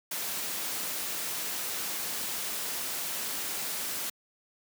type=noise; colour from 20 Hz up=white; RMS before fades=-34 dBFS; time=0.11-4.1 s; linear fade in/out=5 ms; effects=high-pass 150 Hz 12 dB/octave